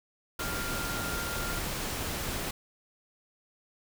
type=tone in noise; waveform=sine; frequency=1396.9 Hz; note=F6; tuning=in tune; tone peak=-37 dBFS; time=0.39-1.59 s; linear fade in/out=5 ms; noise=pink; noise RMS=-34 dBFS; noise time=0.39-2.51 s; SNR=-6 dB; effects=none